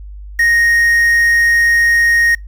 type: tone with quantisation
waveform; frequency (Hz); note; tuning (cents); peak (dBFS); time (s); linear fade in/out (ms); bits
triangle; 1864.7; A#6; 0; -7; 0.39-2.35; 5; 5
effects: noise-tail reverb RT60 0.2 s tail -26 dB re dry + added 50 Hz sine -28 dBFS peak until 2.47 s